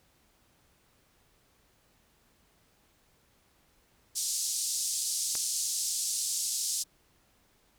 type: band-pass noise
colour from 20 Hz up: white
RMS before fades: -32 dBFS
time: 4.15-6.84 s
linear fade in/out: 20 ms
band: 4700 to 9300 Hz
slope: 24 dB/octave
type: click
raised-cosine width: 0.3 ms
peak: -23 dBFS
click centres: 5.353 s
effects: pink hiss -67 dBFS RMS until 7.78 s